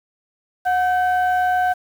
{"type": "tone pair together", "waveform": "sine", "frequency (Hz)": [731, 1543.1], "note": ["F#5", "G6"], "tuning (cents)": [-21, -28], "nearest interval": "octave + minor second", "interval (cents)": 1293, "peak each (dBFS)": [-15, -22], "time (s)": [0.65, 1.74], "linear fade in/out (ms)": 20, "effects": ["tanh soft clip ceiling -11 dBFS", "7-bit"]}